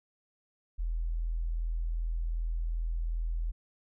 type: tone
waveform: sine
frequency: 41.31 Hz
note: E1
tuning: 4 cents sharp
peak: -29 dBFS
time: 0.78-3.52 s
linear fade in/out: 20 ms
effects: none